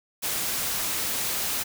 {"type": "noise", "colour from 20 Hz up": "white", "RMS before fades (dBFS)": -28, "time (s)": [0.22, 1.64], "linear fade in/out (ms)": 20, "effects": []}